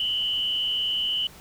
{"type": "tone with frequency modulation", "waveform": "sine", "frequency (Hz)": 2986, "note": "F#7", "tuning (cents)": 15, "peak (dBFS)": -23, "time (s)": [0, 1.27], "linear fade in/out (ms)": 2, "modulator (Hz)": 134, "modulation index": 0.7, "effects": ["pink hiss -48 dBFS RMS until 1.4 s"]}